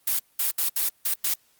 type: noise bursts at uneven times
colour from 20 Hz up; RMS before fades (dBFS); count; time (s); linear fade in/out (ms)
blue; -24; 6; 0.07-0.19 / 0.39-0.51 / 0.58-0.69 / 0.76-0.89 / 1.05-1.14 / 1.24-1.34; 5
effects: white hiss -63 dBFS RMS until 1.59 s + Opus 32 kbps